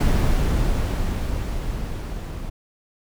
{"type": "noise with level ramp", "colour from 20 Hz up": "brown", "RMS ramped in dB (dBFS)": [-17, -31], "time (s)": [0, 2.5], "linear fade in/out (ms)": 10, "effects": []}